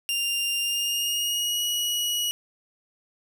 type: tone with pitch glide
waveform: sawtooth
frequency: 2794 to 2911 Hz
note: F7 to F#7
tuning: 0 to -29 cents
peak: -21 dBFS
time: 0.09-2.31 s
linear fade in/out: 0 ms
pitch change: +71 cents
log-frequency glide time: 0.61-1.63 s
effects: none